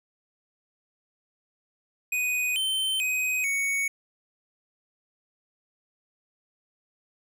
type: tone with pitch steps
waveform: square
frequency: 2491 / 3092 / 2513 / 2227 Hz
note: D#7 / G7 / D#7 / C#7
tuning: +1 / -24 / +17 / +7 cents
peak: -25 dBFS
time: 2.12-3.88 s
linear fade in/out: 5 ms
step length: 440 ms
effects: none